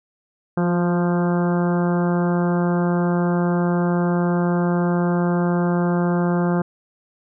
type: harmonic tone with a mistuned harmonic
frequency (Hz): 174.6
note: F3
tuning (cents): 0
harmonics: 1 / 2 / 3 / 4 / 5 / 6 / 7 / 8 / 9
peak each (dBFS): -18 / -24 / -28 / -30 / -32 / -34 / -35 / -36 / -37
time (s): 0.57-6.62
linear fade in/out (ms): 5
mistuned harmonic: 2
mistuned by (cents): +19
effects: none